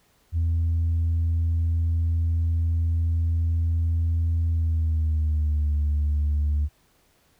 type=tone with pitch glide; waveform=sine; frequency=82.9 to 73.86 Hz; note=E2 to D2; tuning=+10 to +10 cents; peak=-18 dBFS; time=0.32-6.69 s; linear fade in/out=50 ms; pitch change=-200 cents; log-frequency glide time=4.48-5.74 s; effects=tanh soft clip ceiling -18 dBFS + pink hiss -63 dBFS RMS until 7.39 s